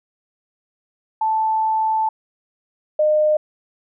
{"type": "tone pair in turn", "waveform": "sine", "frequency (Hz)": [878, 610.1], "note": ["A5", "D#5"], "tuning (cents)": [-4, -34], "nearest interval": "tritone", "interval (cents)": 630, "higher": "first", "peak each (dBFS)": [-16, -13], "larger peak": "second", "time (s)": [[1.21, 2.09], [2.99, 3.37]], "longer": "first", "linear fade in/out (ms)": 5, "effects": []}